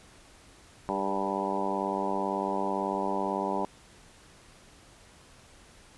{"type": "harmonic tone with a mistuned harmonic", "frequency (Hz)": 98, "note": "G2", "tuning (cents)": 0, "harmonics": [2, 3, 4, 5, 6, 7, 8, 9, 10], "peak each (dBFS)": [-36, -37, -35, -40, -36, -39, -36, -35, -35], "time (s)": [0.89, 3.65], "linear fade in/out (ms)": 0, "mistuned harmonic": 5, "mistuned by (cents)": -23, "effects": ["pink hiss -55 dBFS RMS until 5.97 s", "resampled to 24000 Hz"]}